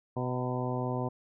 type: harmonic tone with a mistuned harmonic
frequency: 125.4 Hz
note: B2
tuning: 27 cents sharp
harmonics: 1 / 2 / 3 / 4 / 5 / 6 / 7 / 8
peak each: -33 / -36 / -38 / -39 / -40 / -41 / -41 / -42 dBFS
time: 0.16-1.09 s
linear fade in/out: 10 ms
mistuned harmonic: 7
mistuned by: +44 cents
effects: none